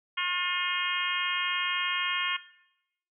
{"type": "harmonic tone with a mistuned harmonic", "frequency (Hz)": 356.5, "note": "F4", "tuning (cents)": 36, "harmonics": [3, 4, 5, 6, 7, 8, 9], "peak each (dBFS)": [-34, -35, -36, -33, -37, -34, -35], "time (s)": [0.17, 2.37], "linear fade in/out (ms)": 10, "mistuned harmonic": 3, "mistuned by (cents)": 16, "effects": ["noise-tail reverb RT60 0.8 s tail -17 dB re dry"]}